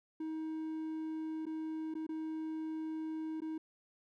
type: tone with dropouts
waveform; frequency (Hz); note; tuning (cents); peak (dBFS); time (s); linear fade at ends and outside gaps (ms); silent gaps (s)
triangle; 316.2; D#4; +28; -35; 0.2-3.58; 5; 1.456-1.465 / 1.941-1.951 / 2.067-2.09 / 3.405-3.418
effects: none